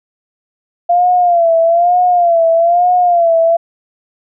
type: tone with vibrato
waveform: sine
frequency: 690 Hz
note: F5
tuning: 21 cents flat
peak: -7 dBFS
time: 0.89-3.57 s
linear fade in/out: 10 ms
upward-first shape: sine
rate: 1.1 Hz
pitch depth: 80 cents each way
effects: none